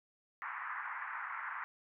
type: band-pass noise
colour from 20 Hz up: pink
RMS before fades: -42 dBFS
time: 0.42-1.64 s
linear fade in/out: 0 ms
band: 940 to 2000 Hz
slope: 48 dB/octave
effects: none